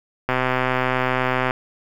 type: click train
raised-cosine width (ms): 0.5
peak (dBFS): -5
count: 157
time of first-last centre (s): 0.29-1.509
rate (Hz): 128
effects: 7-bit